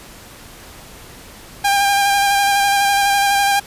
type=tone with vibrato; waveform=sawtooth; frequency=800 Hz; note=G5; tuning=35 cents sharp; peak=-9 dBFS; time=1.64-3.6 s; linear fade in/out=10 ms; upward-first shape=square; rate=12 Hz; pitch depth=15 cents each way; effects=pink hiss -39 dBFS RMS until 3.66 s + resampled to 32000 Hz